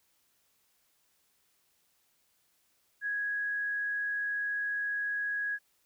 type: tone with frequency modulation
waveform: sine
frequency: 1661.2 Hz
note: G#6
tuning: in tune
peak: -30 dBFS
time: 3.01-5.59 s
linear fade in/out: 50 ms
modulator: 81.7 Hz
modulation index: 0.22
effects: white hiss -72 dBFS RMS until 5.85 s